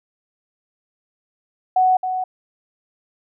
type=tone with echo; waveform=sine; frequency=743 Hz; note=F#5; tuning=7 cents sharp; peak=-12 dBFS; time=1.76-1.97 s; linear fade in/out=5 ms; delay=270 ms; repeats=1; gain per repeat=-8 dB; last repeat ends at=2.24 s; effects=none